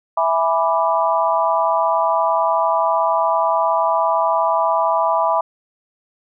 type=chord; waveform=sine; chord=E dominant seventh; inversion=none; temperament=equal; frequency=659.3 / 830.6 / 987.8 / 1174.7 Hz; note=E5 / G#5 / B5 / D6; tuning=0 / 0 / 0 / 0 cents; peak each=-19 / -22 / -18 / -22 dBFS; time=0.17-5.41 s; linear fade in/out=5 ms; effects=none